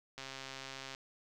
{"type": "click train", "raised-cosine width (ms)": 0.2, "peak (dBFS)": -27, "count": 104, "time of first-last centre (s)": [0.18, 0.949], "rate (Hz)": 134, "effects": []}